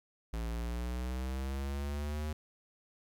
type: exponential sweep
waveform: square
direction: up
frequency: 55.5 to 77 Hz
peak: -35 dBFS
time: 0.33-2.33 s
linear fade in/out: 5 ms
effects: 12-bit